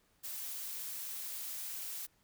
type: noise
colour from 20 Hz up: blue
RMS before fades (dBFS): -42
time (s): 0.23-2.07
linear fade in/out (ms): 20
effects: pink hiss -72 dBFS RMS until 2.23 s